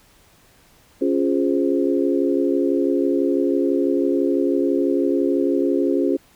sine chord, Db major seventh, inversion none, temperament equal, 277.2 / 349.2 / 415.3 / 523.3 Hz, Db4 / F4 / Ab4 / C5, 0 / 0 / 0 / 0 cents, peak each -20 / -21 / -23 / -26 dBFS, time 1.01-6.17 s, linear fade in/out 10 ms, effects pink hiss -54 dBFS RMS until 6.35 s

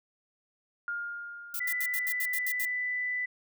sine tone with exponential decay, 1412 Hz, F6, 19 cents sharp, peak -30 dBFS, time 0.88-2.72 s, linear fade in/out 1 ms, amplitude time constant 400 ms
violet noise bursts, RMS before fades -34 dBFS, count 9, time 1.54-2.651 s, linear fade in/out 2 ms, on 55 ms, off 77 ms
sine tone, 1990 Hz, B6, 13 cents sharp, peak -29 dBFS, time 1.6-3.26 s, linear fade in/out 10 ms
effects none

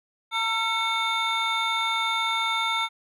triangle tone cluster, 909 / 1349 / 2203 / 3612 Hz, A#5 / E6 / C#7 / A7, -44 / +40 / -11 / +45 cents, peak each -27 dBFS, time 0.31-2.89 s, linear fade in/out 50 ms, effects none

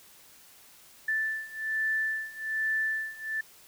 sine beating tone pair, 1760 / 1761.2 Hz, A6 / A6, 0 / +1 cents, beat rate 1.2 Hz, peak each -32 / -30 dBFS, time 1.08-3.41 s, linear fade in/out 5 ms, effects white hiss -55 dBFS RMS until 3.67 s

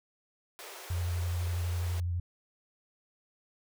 pink high-pass noise, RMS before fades -46 dBFS, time 0.59-2 s, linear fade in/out 0 ms, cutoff 340 Hz, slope 96 dB/octave
sine tone with vibrato, 87.4 Hz, F2, 2 cents sharp, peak -29 dBFS, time 0.9-2.2 s, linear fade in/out 5 ms, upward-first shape sine, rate 12 Hz, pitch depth 26 cents each way
effects none

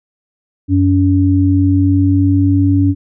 sine tone pair together, 94.37 / 282.8 Hz, F#2 / C#4, +35 / +35 cents, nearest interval octave + perfect fifth, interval 1900 cents, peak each -11 dBFS, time 0.68-2.95 s, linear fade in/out 50 ms, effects none

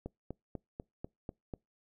click train, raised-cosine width 2 ms, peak -26 dBFS, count 7, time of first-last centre 0.06-1.538 s, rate 4.06 Hz, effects noise-tail reverb RT60 0.2 s tail -26 dB re dry

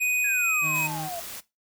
square tone with pitch glide, 2492 to 2528 Hz, D#7 to D#7, +2 to +27 cents, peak -23 dBFS, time 0-0.88 s, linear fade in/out 20 ms, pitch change +25 cents, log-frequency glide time 0.41-0.73 s
sine exponential sweep, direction down, 1697 to 662 Hz, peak -32 dBFS, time 0.24-1.2 s, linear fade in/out 5 ms
35% pulse tone, 155.56 Hz, D#3, in tune, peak -31 dBFS, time 0.61-1.1 s, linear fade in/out 50 ms
white noise, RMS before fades -38 dBFS, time 0.74-1.41 s, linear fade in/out 20 ms
effects noise-tail reverb RT60 0.2 s tail -17 dB re dry

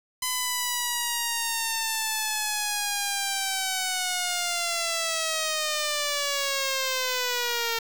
5% pulse linear sweep, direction down, 1016 to 456.4 Hz, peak -14 dBFS, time 0.22-7.79 s, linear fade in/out 5 ms, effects 7-bit

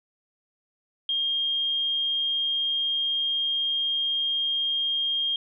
sine tone, 3222 Hz, G7, 47 cents sharp, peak -23 dBFS, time 1.09-5.36 s, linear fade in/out 2 ms, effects none

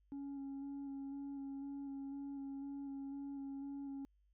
sine tone with vibrato, 277.2 Hz, C#4, in tune, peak -40 dBFS, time 0.12-4.05 s, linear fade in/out 0 ms, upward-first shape square, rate 2 Hz, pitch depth 14 cents each way, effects tanh soft clip ceiling -42 dBFS + added 50 Hz sine -70 dBFS peak until 4.33 s

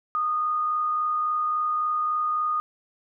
sine tone with amplitude modulation, 1231 Hz, D#6, 19 cents flat, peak -21 dBFS, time 0.15-2.6 s, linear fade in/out 0 ms, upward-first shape sine, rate 63.6 Hz, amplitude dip 25%, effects none

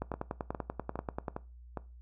two click trains, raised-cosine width 1 ms, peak -20 / -22 dBFS, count 14 / 5, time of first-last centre 0.02-1.282 / 0.14-1.773 s, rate 10.3 / 2.45 Hz, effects noise-tail reverb RT60 0.3 s tail -19 dB re dry + added 60 Hz sine -49 dBFS peak until 2.01 s

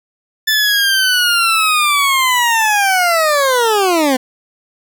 20% pulse linear sweep, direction down, 1760 to 248.9 Hz, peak -6 dBFS, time 0.47-4.17 s, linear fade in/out 10 ms, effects none

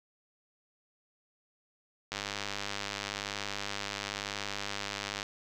click train, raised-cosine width 0.2 ms, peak -17 dBFS, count 315, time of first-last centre 2.12-5.229 s, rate 101 Hz, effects none

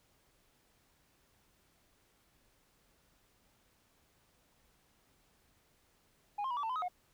sine tone with pitch steps, 822 / 1058 / 969 / 1152 / 895 / 1016 / 1266 / 721 Hz, G#5 / C6 / B5 / D6 / A5 / B5 / D#6 / F#5, -18 / +19 / -33 / -34 / +29 / +49 / +30 / -45 cents, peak -31 dBFS, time 6.38-6.884 s, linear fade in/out 10 ms, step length 63 ms, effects tanh soft clip ceiling -33 dBFS + pink hiss -71 dBFS RMS until 7.13 s

